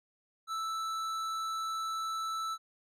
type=tone with tanh clipping; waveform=sine; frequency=1318.5 Hz; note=E6; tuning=in tune; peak=-35 dBFS; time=0.47-2.58 s; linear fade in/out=50 ms; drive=14 dB; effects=none